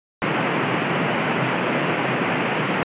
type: band-pass noise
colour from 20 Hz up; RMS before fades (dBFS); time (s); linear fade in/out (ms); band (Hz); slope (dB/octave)
pink; -22; 0.22-2.83; 0; 130 to 2900; 48
effects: resampled to 8000 Hz